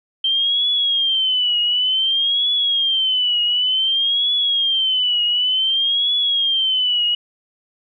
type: tone with vibrato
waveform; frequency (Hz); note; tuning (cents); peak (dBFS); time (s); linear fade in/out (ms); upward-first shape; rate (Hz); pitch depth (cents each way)
sine; 3134; G7; -1; -15; 0.24-7.15; 5; triangle; 0.55; 150
effects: none